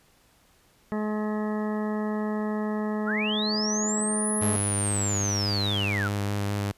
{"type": "harmonic tone", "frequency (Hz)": 212.6, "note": "G#3", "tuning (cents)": 41, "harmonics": [1, 2, 3, 4, 5, 6, 8, 9], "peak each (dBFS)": [-27, -33, -37, -39, -41, -43, -45, -46], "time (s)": [0.92, 4.56], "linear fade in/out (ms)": 0}
{"type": "linear two-way sweep", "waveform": "sine", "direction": "up then down", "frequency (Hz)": [1244.5, 11150, 1244.5], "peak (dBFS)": -27, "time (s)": [3.06, 6.09], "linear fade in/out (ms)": 20, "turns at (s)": 4.45}
{"type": "tone with vibrato", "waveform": "sawtooth", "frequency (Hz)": 101.5, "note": "G#2", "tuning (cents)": -39, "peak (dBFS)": -22, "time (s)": [4.41, 6.72], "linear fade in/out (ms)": 10, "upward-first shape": "square", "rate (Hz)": 4.8, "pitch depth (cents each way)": 13}
{"effects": ["pink hiss -61 dBFS RMS until 6.77 s", "resampled to 32000 Hz"]}